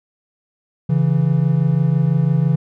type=tone pair together; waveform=triangle; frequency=138.59 / 164.58 Hz; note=C#3 / E3; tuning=0 / -2 cents; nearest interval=minor third; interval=298 cents; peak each=-14 dBFS; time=0.89-2.56 s; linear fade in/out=10 ms; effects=none